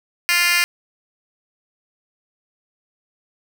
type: tone with high-pass filter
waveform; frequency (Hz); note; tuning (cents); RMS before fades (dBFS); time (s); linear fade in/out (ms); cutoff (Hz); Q
10% pulse; 349.2; F4; 0; -17; 0.29-0.64; 0; 2400; 1.9
effects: none